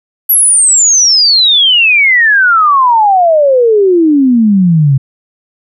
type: exponential sweep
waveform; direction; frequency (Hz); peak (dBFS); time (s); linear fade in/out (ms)
sine; down; 11840 to 130.81; -4; 0.29-4.98; 10
effects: none